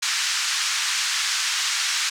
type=band-pass noise; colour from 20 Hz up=white; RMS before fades=-24 dBFS; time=0.02-2.1 s; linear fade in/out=10 ms; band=1200 to 6800 Hz; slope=24 dB/octave; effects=none